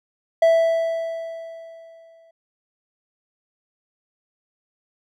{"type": "tone with exponential decay", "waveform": "triangle", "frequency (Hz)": 659.3, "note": "E5", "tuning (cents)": 0, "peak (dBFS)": -9, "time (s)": [0.42, 2.31], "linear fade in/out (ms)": 5, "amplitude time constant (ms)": 410, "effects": []}